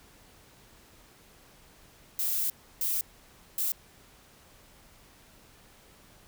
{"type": "noise bursts at uneven times", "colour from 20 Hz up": "violet", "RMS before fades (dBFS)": -29, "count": 3, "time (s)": [[2.19, 2.5], [2.81, 3.01], [3.58, 3.72]], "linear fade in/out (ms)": 2, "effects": ["pink hiss -57 dBFS RMS until 6.27 s"]}